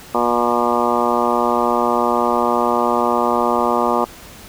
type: harmonic tone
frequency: 120 Hz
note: B2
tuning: 49 cents flat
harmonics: 2 / 3 / 4 / 5 / 6 / 7 / 8 / 9 / 10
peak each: -23 / -23 / -23 / -23 / -23 / -23 / -23 / -23 / -23 dBFS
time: 0.14-4.05 s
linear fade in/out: 10 ms
effects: pink hiss -39 dBFS RMS until 4.48 s